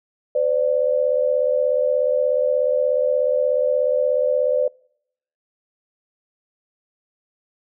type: tone pair together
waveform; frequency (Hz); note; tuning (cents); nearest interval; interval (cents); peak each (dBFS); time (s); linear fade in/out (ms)
sine; 510.6 / 587.3; C5 / D5; -42 / 0; major second; 242; -19; 0.35-4.68; 5
effects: noise-tail reverb RT60 0.7 s tail -26 dB re dry